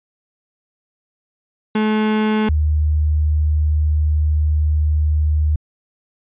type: tone pair in turn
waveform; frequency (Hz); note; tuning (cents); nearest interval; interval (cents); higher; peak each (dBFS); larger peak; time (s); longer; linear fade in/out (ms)
35% pulse / sine; 215.3 / 76.12; A3 / D#2; -37 / -37; octave + tritone; 1800; first; -13; neither; 1.75-2.49 / 2.49-5.56; second; 5
effects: resampled to 8000 Hz